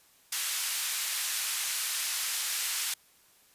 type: band-pass noise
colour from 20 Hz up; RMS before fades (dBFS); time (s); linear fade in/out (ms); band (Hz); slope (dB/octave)
white; -32; 0.32-2.94; 5; 1500 to 12000; 12
effects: white hiss -62 dBFS RMS until 3.54 s + resampled to 32000 Hz